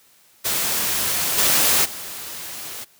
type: noise with level steps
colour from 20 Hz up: white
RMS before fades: -22 / -17 / -33 dBFS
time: 0.44-2.85 s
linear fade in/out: 20 ms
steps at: 1.37 / 1.84 s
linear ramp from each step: 20 ms
effects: white hiss -55 dBFS RMS until 2.99 s + high-pass 60 Hz 12 dB/octave